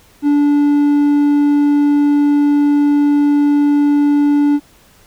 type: tone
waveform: triangle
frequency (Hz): 290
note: D4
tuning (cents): -22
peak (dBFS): -7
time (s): 0.22-4.6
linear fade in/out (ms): 50
effects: pink hiss -48 dBFS RMS until 5.06 s